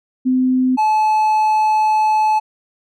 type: tone pair in turn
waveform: sine / triangle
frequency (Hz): 256.4 / 862.4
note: C4 / A5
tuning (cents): -35 / -35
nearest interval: octave + major sixth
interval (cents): 2100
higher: second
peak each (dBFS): -12 / -10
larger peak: second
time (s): 0.25-0.77 / 0.77-2.4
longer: second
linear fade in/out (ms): 20
effects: none